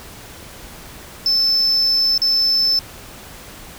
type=tone with dropouts; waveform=sine; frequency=5274 Hz; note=E8; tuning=in tune; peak=-11 dBFS; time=1.26-2.79 s; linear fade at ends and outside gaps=1 ms; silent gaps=2.178-2.218 s; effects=tanh soft clip ceiling -12 dBFS + pink hiss -38 dBFS RMS until 3.78 s